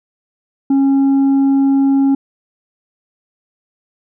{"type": "tone with tanh clipping", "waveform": "triangle", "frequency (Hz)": 273.6, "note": "C#4", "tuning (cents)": -23, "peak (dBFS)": -10, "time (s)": [0.7, 2.15], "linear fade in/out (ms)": 5, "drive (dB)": 8, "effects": []}